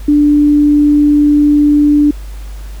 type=tone; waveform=sine; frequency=293.7 Hz; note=D4; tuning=in tune; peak=-5 dBFS; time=0.08-2.11 s; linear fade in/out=5 ms; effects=added 50 Hz sine -23 dBFS peak until 2.8 s + pink hiss -40 dBFS RMS until 2.8 s